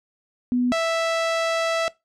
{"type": "tone pair in turn", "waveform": ["sine", "sawtooth"], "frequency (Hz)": [246.9, 659.1], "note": ["B3", "E5"], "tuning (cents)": [0, 0], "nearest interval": "octave + perfect fourth", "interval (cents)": 1700, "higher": "second", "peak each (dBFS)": [-18, -16], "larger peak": "second", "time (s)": [[0.52, 0.72], [0.72, 1.88]], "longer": "second", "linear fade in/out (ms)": 0, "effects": ["noise-tail reverb RT60 0.2 s tail -21 dB re dry", "low-pass 6000 Hz 12 dB/octave"]}